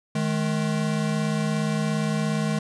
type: tone pair together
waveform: square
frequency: 155.63 / 212.8 Hz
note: D#3 / G#3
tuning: +1 / +42 cents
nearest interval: perfect fourth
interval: 541 cents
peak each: -26 dBFS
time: 0.15-2.59 s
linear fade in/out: 5 ms
effects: resampled to 22050 Hz